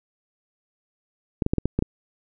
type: clicks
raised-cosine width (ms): 3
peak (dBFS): -8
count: 7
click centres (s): 1.422 / 1.464 / 1.535 / 1.583 / 1.656 / 1.79 / 1.824
effects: none